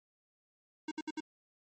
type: tone bursts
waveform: square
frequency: 311.1 Hz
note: D#4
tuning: in tune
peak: -36 dBFS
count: 4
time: 0.88-1.204 s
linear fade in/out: 5 ms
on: 33 ms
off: 64 ms
effects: MP3 32 kbps